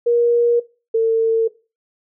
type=tone pair in turn; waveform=sine; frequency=474.2 / 451 Hz; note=A#4 / A4; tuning=+30 / +43 cents; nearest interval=minor second; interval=87 cents; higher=first; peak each=-12 dBFS; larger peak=neither; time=0.06-0.6 / 0.94-1.48 s; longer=neither; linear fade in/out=10 ms; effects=noise-tail reverb RT60 0.3 s tail -18 dB re dry